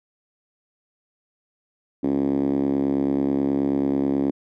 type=tone with band-pass filter; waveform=5% pulse; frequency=69.3 Hz; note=C#2; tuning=in tune; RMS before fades=-22 dBFS; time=2.03-4.31 s; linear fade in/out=10 ms; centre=280 Hz; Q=3.9; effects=none